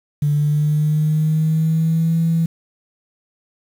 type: tone with pitch glide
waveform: sine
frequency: 146.83 to 164.81 Hz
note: D3 to E3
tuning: 0 to 0 cents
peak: -13 dBFS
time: 0.22-2.46 s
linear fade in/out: 5 ms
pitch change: +200 cents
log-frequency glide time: 0.33-2.17 s
effects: tanh soft clip ceiling -9 dBFS + 7-bit